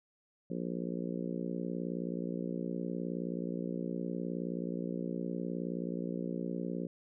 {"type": "harmonic tone", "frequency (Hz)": 59.2, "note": "A#1", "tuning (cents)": 27, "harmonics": [3, 4, 5, 6, 7, 8, 9], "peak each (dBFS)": [-38, -40, -42, -44, -45, -46, -47], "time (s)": [0.5, 6.87], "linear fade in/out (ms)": 5, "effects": []}